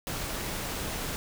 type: noise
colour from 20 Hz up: pink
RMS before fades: -34 dBFS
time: 0.07-1.16 s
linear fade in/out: 0 ms
effects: none